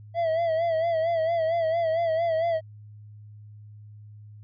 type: tone with vibrato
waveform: triangle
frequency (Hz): 659.3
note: E5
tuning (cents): 0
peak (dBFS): -20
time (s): 0.14-2.61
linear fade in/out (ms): 50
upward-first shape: sine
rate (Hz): 4.4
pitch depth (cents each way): 66
effects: added 105 Hz sine -43 dBFS peak until 4.43 s + resampled to 11025 Hz